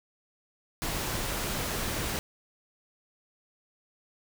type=noise; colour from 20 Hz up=pink; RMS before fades=-32 dBFS; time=0.82-2.19 s; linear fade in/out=0 ms; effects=none